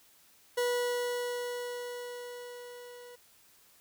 40% pulse tone with level ramp, 487.6 Hz, B4, 22 cents flat, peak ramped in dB -26 to -47 dBFS, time 0.57-3.16 s, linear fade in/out 10 ms, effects white hiss -62 dBFS RMS until 3.8 s

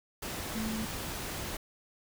sine tone in noise, 220 Hz, A3, in tune, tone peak -33 dBFS, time 0.55-0.85 s, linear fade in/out 5 ms, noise pink, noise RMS -38 dBFS, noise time 0.22-1.57 s, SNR +2 dB, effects none

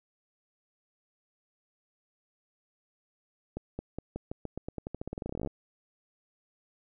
accelerating click train, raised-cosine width 2 ms, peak -22 dBFS, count 27, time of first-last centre 3.57-5.473 s, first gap 220 ms, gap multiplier 0.89, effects none

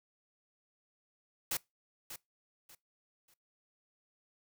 white noise with echo, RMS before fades -34 dBFS, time 1.51-1.57 s, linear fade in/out 5 ms, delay 590 ms, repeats 3, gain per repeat -11 dB, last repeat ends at 3.34 s, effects noise-tail reverb RT60 0.2 s tail -23 dB re dry

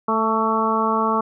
harmonic tone with a mistuned harmonic, 221 Hz, A3, 8 cents sharp, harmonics 1 / 2 / 3 / 4 / 5 / 6, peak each -24 / -25 / -28 / -24 / -21 / -27 dBFS, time 0.08-1.21 s, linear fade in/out 5 ms, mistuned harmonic 5, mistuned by +22 cents, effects none

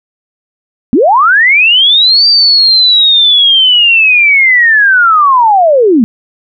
sine linear two-way sweep, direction up then down, 208.6 to 4699 to 208.6 Hz, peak -3 dBFS, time 0.93-6.04 s, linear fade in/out 0 ms, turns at 2.27 s, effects none

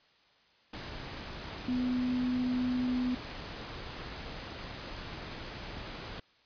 sine tone in noise, 250.5 Hz, B3, 25 cents sharp, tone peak -28 dBFS, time 1.68-3.15 s, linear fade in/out 5 ms, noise pink, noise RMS -42 dBFS, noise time 0.73-6.2 s, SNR +11 dB, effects white hiss -65 dBFS RMS until 6.45 s + resampled to 11025 Hz

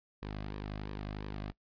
sawtooth tone with flanger, 51.2 Hz, G#1, 24 cents flat, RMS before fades -41 dBFS, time 0.22-1.52 s, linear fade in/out 10 ms, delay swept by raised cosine 1.4 to 2.24 ms, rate 2.9 Hz, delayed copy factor -0.5, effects noise-tail reverb RT60 0.1 s tail -21 dB re dry + resampled to 11025 Hz

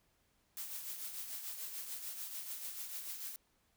blue noise with tremolo, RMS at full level -42 dBFS, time 0.57-3.36 s, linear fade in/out 0 ms, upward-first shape triangle, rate 6.8 Hz, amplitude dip 55%, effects pink hiss -75 dBFS RMS until 3.76 s

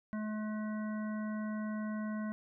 harmonic tone, 214.1 Hz, A3, 47 cents flat, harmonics 1 / 3 / 5 / 7 / 9, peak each -35 / -47 / -49 / -50 / -54 dBFS, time 0.13-2.32 s, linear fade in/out 0 ms, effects none

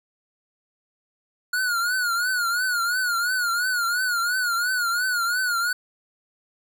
square tone with vibrato, 1444 Hz, F#6, 43 cents flat, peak -22 dBFS, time 1.53-5.73 s, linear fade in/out 5 ms, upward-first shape triangle, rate 2.9 Hz, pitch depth 110 cents each way, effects none

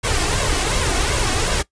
pink noise with flanger, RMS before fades -19 dBFS, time 0.03-1.63 s, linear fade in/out 20 ms, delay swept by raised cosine 1.8 to 2.76 ms, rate 2.7 Hz, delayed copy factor +0.6, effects noise-tail reverb RT60 0.1 s tail -19 dB re dry + resampled to 22050 Hz

